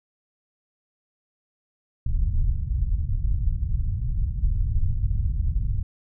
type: low-pass noise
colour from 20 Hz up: pink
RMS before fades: -23 dBFS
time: 2.06-5.83 s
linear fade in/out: 5 ms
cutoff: 110 Hz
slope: 24 dB/octave
effects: none